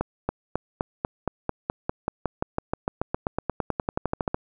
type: accelerating click train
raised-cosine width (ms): 1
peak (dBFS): -10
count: 30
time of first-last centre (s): 0.01-4.345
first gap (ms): 280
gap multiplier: 0.95
effects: none